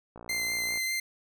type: click train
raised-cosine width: 1 ms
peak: -31 dBFS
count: 37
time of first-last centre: 0.16-0.774 s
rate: 58.6 Hz
type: tone with vibrato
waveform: sawtooth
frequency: 2079 Hz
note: C7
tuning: 12 cents flat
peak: -25 dBFS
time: 0.29-1 s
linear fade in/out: 5 ms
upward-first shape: sine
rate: 5 Hz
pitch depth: 11 cents each way
effects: none